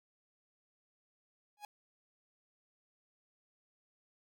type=tone with exponential growth; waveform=45% pulse; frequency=830.6 Hz; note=G#5; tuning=in tune; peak=-40 dBFS; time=1.57-1.65 s; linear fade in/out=2 ms; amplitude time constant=17 ms; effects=none

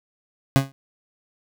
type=tone with exponential decay; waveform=30% pulse; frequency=136.1 Hz; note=C#3; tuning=31 cents flat; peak=-7 dBFS; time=0.56-0.72 s; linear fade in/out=0 ms; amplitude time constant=33 ms; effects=none

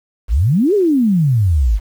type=exponential two-way sweep; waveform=sine; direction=up then down; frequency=46.66 to 432.3 to 46.66 Hz; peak=-10 dBFS; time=0.28-1.8 s; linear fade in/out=50 ms; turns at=0.74 s; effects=7-bit

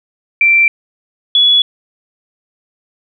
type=tone pair in turn; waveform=sine; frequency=2349 / 3394 Hz; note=D7 / G#7; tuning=0 / +37 cents; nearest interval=tritone; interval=637 cents; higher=second; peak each=-6 / -6 dBFS; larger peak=neither; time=0.41-0.68 / 1.35-1.62 s; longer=neither; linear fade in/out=2 ms; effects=none

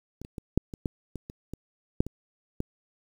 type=clicks; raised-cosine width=3 ms; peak=-26 / -29 / -23 / -8 / -25 / -15 / -23 / -27 / -23 / -8 / -23 / -16 dBFS; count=12; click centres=0.216 / 0.249 / 0.382 / 0.576 / 0.738 / 0.858 / 1.157 / 1.299 / 1.536 / 2.005 / 2.066 / 2.604 s; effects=8-bit

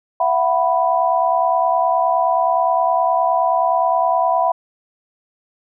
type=chord; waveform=sine; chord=E suspended second; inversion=none; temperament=equal with one note detuned; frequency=670.4 / 740 / 987.8 Hz; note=E5 / F#5 / B5; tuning=+29 / 0 / 0 cents; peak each=-18 dBFS; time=0.2-4.52 s; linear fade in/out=5 ms; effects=none

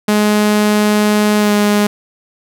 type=tone with pitch glide; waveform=sawtooth; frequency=210 to 207.1 Hz; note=G#3 to G#3; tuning=+19 to -5 cents; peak=-6 dBFS; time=0.08-1.87 s; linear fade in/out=5 ms; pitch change=-24 cents; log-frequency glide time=1.38-1.52 s; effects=none

